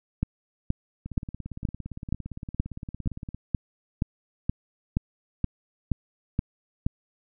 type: two click trains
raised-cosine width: 5 ms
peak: -23 / -11 dBFS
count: 41 / 15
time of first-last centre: 1.06-3.346 / 0.23-6.865 s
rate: 17.5 / 2.11 Hz
effects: none